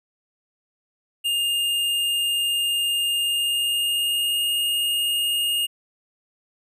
square tone with pitch glide, 2821 to 2844 Hz, F7 to F7, +17 to +31 cents, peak -21 dBFS, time 1.24-5.67 s, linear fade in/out 20 ms, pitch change +14 cents, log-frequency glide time 3.15-4.45 s, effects none

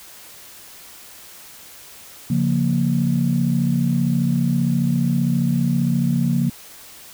sine chord, Bb minor, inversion first, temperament just, 139.85 / 174.81 / 233.1 Hz, Db3 / F3 / Bb3, +16 / +2 / 0 cents, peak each -20 dBFS, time 2.3-6.5 s, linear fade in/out 5 ms, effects tanh soft clip ceiling -7 dBFS + white hiss -42 dBFS RMS until 7.13 s

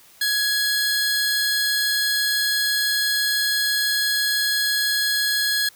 sawtooth tone pair together, 1670 / 4208 Hz, G#6 / C8, +9 / +9 cents, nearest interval octave + major third, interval 1600 cents, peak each -18 / -20 dBFS, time 0.21-5.69 s, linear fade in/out 5 ms, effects white hiss -51 dBFS RMS until 5.75 s

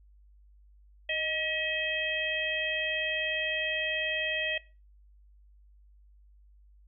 harmonic tone with a mistuned harmonic, 639 Hz, D#5, 46 cents sharp, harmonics 1 / 3 / 4 / 5, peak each -36 / -33 / -33 / -34 dBFS, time 1.09-4.58 s, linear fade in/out 5 ms, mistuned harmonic 1, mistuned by -47 cents, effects noise-tail reverb RT60 0.3 s tail -19 dB re dry + added 50 Hz sine -55 dBFS peak until 6.87 s

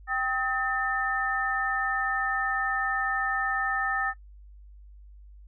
sine tone cluster, 781 / 1276 / 1794 Hz, G5 / D#6 / A6, -7 / +43 / +33 cents, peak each -31 / -30 / -28 dBFS, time 0.07-4.14 s, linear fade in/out 50 ms, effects noise-tail reverb RT60 0.1 s tail -21 dB re dry + added 50 Hz sine -46 dBFS peak until 5.47 s

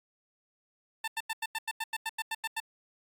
15% pulse tone bursts, 891 Hz, A5, 22 cents sharp, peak -25 dBFS, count 13, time 1.04-2.602 s, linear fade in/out 5 ms, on 38 ms, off 89 ms, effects AAC 48 kbps

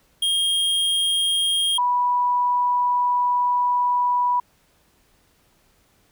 square / sine tone pair in turn, 3236 / 981.1 Hz, G#7 / B5, -46 / -12 cents, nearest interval octave + major sixth, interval 2066 cents, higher first, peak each -19 / -17 dBFS, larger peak second, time 0.22-1.78 / 1.78-4.4 s, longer second, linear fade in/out 5 ms, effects pink hiss -61 dBFS RMS until 6.11 s

